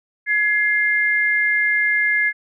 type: tone pair together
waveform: sine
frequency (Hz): 1690 / 2100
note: G#6 / C7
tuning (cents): +30 / +6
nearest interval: major third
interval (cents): 376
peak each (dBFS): -18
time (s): 0.26-2.33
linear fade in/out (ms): 50
effects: none